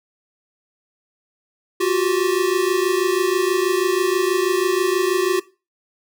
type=tone pair together; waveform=square; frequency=355.5 / 381.7 Hz; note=F4 / G4; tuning=+31 / -46 cents; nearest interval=minor second; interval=123 cents; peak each=-20 dBFS; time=1.8-5.4 s; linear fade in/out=10 ms; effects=noise-tail reverb RT60 0.3 s tail -19 dB re dry